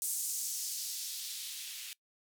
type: noise with band-pass filter sweep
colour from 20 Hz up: violet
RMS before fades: -39 dBFS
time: 0.02-1.93 s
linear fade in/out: 0 ms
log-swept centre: 8200 to 2600 Hz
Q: 1.5
effects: noise-tail reverb RT60 0.1 s tail -21 dB re dry